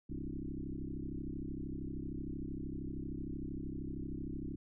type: tone with frequency modulation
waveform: sine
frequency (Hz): 160.6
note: E3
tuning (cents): -45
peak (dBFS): -38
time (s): 0.09-4.56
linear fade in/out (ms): 10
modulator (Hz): 33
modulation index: 5.2
effects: none